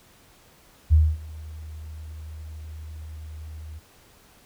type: tone with ADSR envelope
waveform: sine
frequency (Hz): 77.78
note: D#2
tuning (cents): 0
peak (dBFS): -11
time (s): 0.9-3.8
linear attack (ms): 30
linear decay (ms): 240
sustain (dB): -24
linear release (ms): 22
effects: pink hiss -55 dBFS RMS until 4.45 s